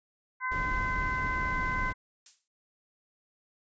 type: harmonic tone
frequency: 512 Hz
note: C5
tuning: 38 cents flat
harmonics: 2 / 3 / 4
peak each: -32 / -34 / -35 dBFS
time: 0.4-1.94 s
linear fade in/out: 50 ms
type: noise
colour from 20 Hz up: brown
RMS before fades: -35 dBFS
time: 0.51-1.93 s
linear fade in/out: 10 ms
type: noise with exponential decay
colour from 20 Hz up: violet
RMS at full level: -39 dBFS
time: 2.26-2.48 s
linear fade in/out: 2 ms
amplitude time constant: 47 ms
effects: resampled to 16000 Hz